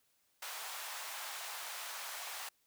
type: high-pass noise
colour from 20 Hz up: pink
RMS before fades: -44 dBFS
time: 0.42-2.49 s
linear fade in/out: 5 ms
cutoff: 740 Hz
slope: 24 dB/octave
effects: white hiss -75 dBFS RMS until 2.66 s